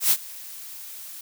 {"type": "noise with ADSR envelope", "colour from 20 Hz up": "blue", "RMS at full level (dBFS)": -17, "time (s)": [0, 1.21], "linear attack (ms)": 110, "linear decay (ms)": 57, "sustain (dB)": -22, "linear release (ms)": 4, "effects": []}